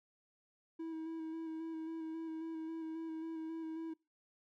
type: tone with vibrato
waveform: triangle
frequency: 322.9 Hz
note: E4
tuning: 36 cents flat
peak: -38 dBFS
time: 0.79-3.94 s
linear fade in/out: 10 ms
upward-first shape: square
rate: 3.7 Hz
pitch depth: 18 cents each way
effects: noise-tail reverb RT60 0.3 s tail -26 dB re dry